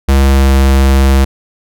square tone with pitch glide, 68 to 67.37 Hz, C#2 to C#2, -33 to -49 cents, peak -6 dBFS, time 0.08-1.25 s, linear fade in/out 10 ms, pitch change -16 cents, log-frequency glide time 0.25-0.51 s, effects none

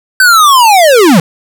square linear sweep, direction down, 1548 to 147.8 Hz, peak -3 dBFS, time 0.2-1.2 s, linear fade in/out 2 ms, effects none

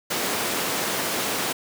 pink high-pass noise, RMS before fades -26 dBFS, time 0.1-1.53 s, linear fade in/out 10 ms, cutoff 260 Hz, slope 12 dB/octave, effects none

